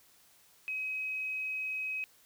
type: tone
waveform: sine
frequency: 2538 Hz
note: D#7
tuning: 34 cents sharp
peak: -33 dBFS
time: 0.68-2.04 s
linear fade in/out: 0 ms
effects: white hiss -63 dBFS RMS until 2.25 s